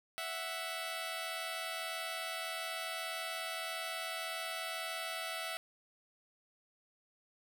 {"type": "tone pair together", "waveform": "10% pulse", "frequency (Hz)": [659.3, 741], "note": ["E5", "F#5"], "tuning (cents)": [0, 2], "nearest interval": "major second", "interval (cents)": 202, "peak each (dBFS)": [-31, -35], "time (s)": [0.18, 5.57], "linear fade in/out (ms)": 0, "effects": []}